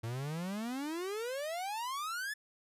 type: exponential sweep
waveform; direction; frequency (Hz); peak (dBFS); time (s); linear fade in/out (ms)
45% pulse; up; 110 to 1760; -36; 0.03-2.34; 10
effects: resampled to 32000 Hz